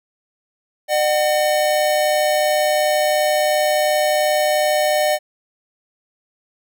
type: tone pair together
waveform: square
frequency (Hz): 605.2 / 748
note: D#5 / F#5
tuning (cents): -48 / +19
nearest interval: major third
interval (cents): 367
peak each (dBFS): -17 / -21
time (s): 0.88-5.19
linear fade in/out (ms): 50
effects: none